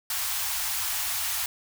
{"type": "band-stop noise", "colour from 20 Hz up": "white", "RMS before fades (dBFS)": -29, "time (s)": [0.1, 1.46], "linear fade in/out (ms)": 2, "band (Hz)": [100, 700], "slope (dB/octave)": 48, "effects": []}